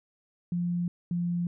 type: tone pair in turn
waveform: sine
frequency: 174.61 / 173.84 Hz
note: F3 / F3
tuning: 0 / -8 cents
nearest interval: unison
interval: 8 cents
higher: first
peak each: -26 dBFS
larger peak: neither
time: 0.52-0.88 / 1.11-1.47 s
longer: neither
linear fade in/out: 2 ms
effects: none